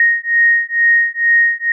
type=beating tone pair; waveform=sine; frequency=1864.7 / 1866.9 Hz; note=A#6 / A#6; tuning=0 / +2 cents; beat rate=2.2 Hz; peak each=-13 dBFS; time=0-1.72 s; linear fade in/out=2 ms; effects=none